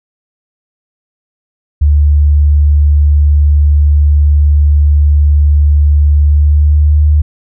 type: tone with pitch glide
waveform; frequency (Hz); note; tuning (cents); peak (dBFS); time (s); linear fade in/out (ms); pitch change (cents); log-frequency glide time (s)
sine; 73.42 to 75.14; D2 to D2; 0 to +40; -4; 1.81-7.22; 10; +40; 6.23-7.05
effects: none